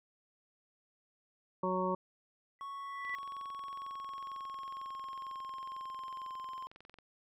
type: harmonic tone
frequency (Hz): 185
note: F#3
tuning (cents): 0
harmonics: 1 / 2 / 3 / 5 / 6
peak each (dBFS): -37 / -37 / -37 / -37 / -37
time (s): 1.63-1.95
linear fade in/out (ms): 5
type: tone with exponential growth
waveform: sine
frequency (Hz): 1975.5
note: B6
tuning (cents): 0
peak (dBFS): -34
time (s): 2.59-3.15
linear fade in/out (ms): 0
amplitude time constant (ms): 120
type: tone with pitch glide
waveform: triangle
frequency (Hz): 1108.7 to 1047.1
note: C#6 to C6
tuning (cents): 0 to +1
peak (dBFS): -39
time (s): 2.61-6.67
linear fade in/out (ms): 0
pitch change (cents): -99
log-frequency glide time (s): 3.58-6.32
type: click train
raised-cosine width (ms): 0.3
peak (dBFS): -38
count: 88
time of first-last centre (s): 3.05-6.987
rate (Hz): 22.1
effects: none